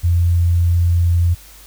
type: tone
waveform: sine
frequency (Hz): 86.2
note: F2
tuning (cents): -22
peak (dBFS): -11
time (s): 0.03-1.35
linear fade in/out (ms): 20
effects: added 50 Hz sine -43 dBFS peak until 1.66 s + white hiss -43 dBFS RMS until 1.66 s